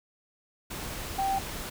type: tone in noise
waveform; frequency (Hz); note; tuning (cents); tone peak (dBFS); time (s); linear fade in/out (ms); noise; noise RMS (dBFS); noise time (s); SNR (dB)
sine; 779; G5; -11; -25; 1.18-1.39; 10; pink; -37; 0.7-1.7; +9
effects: none